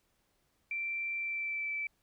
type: tone with pitch glide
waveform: sine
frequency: 2349 to 2318 Hz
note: D7 to D7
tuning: 0 to -23 cents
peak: -33 dBFS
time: 0.71-1.87 s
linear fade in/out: 2 ms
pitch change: -23 cents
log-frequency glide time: 1.17-1.72 s
effects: pink hiss -75 dBFS RMS until 2.02 s